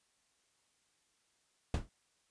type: noise with exponential decay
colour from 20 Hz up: brown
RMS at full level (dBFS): -26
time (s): 1.74-1.89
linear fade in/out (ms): 1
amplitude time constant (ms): 31
effects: white hiss -75 dBFS RMS until 2.3 s + resampled to 22050 Hz